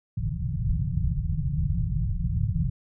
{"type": "low-pass noise", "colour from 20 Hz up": "white", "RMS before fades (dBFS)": -26, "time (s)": [0.17, 2.7], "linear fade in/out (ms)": 5, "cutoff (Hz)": 170, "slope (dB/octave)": 96, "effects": []}